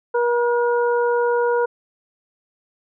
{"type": "harmonic tone", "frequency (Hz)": 478.8, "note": "A#4", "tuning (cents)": 46, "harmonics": [1, 2, 3], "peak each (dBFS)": [-17, -23, -27], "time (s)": [0.14, 1.66], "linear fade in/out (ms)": 10, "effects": []}